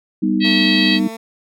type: chord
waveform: sine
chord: G augmented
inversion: none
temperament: equal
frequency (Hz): 196 / 246.9 / 311.1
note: G3 / B3 / D#4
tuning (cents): 0 / 0 / 0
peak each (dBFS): -18 / -20 / -18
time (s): 0.22-1.08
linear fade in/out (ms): 10
type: harmonic tone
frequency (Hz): 646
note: E5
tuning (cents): -35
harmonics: 3 / 4 / 5 / 6 / 7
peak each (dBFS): -21 / -21 / -21 / -21 / -21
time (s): 0.4-1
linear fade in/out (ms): 50
type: tone with vibrato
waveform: 15% pulse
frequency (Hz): 224.4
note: A3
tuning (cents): +34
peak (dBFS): -22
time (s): 0.44-1.17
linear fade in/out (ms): 10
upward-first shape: sine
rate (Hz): 8.8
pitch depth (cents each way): 12
effects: none